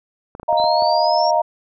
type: clicks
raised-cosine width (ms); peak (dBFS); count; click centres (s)
1; -19; 7; 0.351 / 0.398 / 0.431 / 0.528 / 0.6 / 0.642 / 0.823
type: chord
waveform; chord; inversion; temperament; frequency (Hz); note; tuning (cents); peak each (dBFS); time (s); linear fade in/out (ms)
sine; Eb suspended second; none; equal; 622.3 / 698.5 / 932.3; Eb5 / F5 / Bb5; 0 / 0 / 0; -18; 0.48-1.42; 10
type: exponential sweep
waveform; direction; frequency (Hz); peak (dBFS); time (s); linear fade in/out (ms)
sine; up; 3951 to 5620; -24; 0.57-1.31; 10
effects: none